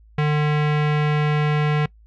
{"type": "tone with low-pass filter", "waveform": "square", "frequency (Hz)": 150, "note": "D3", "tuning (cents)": 37, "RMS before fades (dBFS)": -19, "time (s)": [0.18, 1.86], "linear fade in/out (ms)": 5, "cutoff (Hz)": 2500, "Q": 1.6, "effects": ["noise-tail reverb RT60 0.1 s tail -22 dB re dry", "added 54 Hz sine -47 dBFS peak until 2.06 s"]}